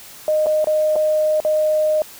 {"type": "tone with dropouts", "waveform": "sine", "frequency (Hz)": 616, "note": "D#5", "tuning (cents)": -17, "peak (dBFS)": -14, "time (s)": [0.28, 2.02], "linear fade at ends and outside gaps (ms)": 1, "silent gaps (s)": [[0.461, 0.467], [0.644, 0.671], [0.957, 0.962], [1.402, 1.449]], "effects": ["white hiss -40 dBFS RMS until 2.19 s"]}